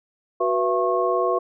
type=tone cluster; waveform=sine; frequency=371 / 489.4 / 672 / 1089 Hz; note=F#4 / B4 / E5 / C#6; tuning=+5 / -16 / +33 / -31 cents; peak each=-24 dBFS; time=0.4-1.39 s; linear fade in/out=10 ms; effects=none